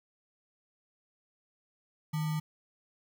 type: tone with sample-and-hold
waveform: sine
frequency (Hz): 155.56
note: D#3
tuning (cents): 0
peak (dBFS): -29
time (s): 2.13-2.4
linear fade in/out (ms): 10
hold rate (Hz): 1050
effects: none